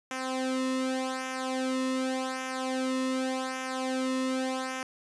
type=tone with flanger; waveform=sawtooth; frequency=260 Hz; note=C4; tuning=11 cents flat; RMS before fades=-31 dBFS; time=0.11-4.83 s; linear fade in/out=2 ms; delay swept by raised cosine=0.23 to 1.33 ms; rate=0.86 Hz; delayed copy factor=-0.8; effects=resampled to 22050 Hz